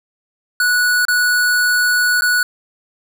square tone with dropouts, 1471 Hz, F#6, 11 cents flat, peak -13 dBFS, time 0.6-2.43 s, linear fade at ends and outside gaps 2 ms, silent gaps 1.052-1.083 / 2.21-2.22 s, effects none

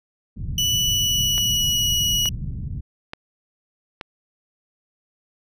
white low-pass noise, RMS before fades -29 dBFS, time 0.36-2.81 s, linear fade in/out 10 ms, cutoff 150 Hz, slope 24 dB/octave
30% pulse tone with pitch glide, 2960 to 2918 Hz, F#7 to F#7, 0 to -25 cents, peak -16 dBFS, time 0.58-2.29 s, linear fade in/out 2 ms, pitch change -25 cents, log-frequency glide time 0.79-1.84 s
click train, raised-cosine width 0.3 ms, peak -15 dBFS, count 4, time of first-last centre 1.38-4.012 s, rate 1.14 Hz
effects none

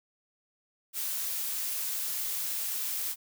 blue noise, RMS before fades -33 dBFS, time 0.93-3.16 s, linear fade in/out 50 ms, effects none

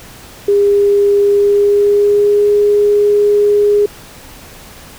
sine tone with pitch glide, 404.9 to 412.5 Hz, G#4 to G#4, -44 to -12 cents, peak -7 dBFS, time 0.48-3.86 s, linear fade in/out 5 ms, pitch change +32 cents, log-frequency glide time 1.24-2.5 s, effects pink hiss -36 dBFS RMS until 4.98 s

